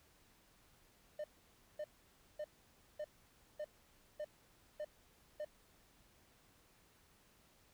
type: tone bursts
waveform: triangle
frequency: 603 Hz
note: D5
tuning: 46 cents sharp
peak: -38 dBFS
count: 8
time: 1.19-5.448 s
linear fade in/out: 5 ms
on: 51 ms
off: 550 ms
effects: pink hiss -69 dBFS RMS until 7.73 s